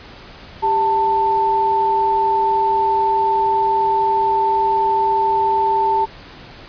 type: tone pair together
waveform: sine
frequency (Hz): 396 / 889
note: G4 / A5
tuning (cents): +18 / +18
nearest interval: octave + major second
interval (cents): 1400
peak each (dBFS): -22 / -14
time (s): 0.62-6.06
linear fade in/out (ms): 20
effects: pink hiss -39 dBFS RMS until 6.68 s + resampled to 11025 Hz